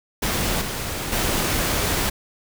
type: noise with level steps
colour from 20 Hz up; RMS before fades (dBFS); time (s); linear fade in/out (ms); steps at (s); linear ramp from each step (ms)
pink; -23 / -28 / -22; 0.22-2.1; 10; 0.61 / 1.12; 5
effects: none